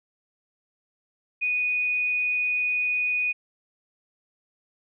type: tone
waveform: sine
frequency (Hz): 2477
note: D#7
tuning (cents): -8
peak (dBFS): -22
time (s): 1.41-3.33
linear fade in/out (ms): 20
effects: none